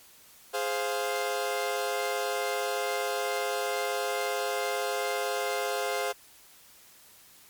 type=chord; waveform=sawtooth; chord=F minor; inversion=first; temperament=equal; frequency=415.3 / 523.3 / 698.5 Hz; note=Ab4 / C5 / F5; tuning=0 / 0 / 0 cents; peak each=-29 / -28 / -29 dBFS; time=0.53-6.13 s; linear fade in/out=20 ms; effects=white hiss -55 dBFS RMS until 7.49 s + MP3 96 kbps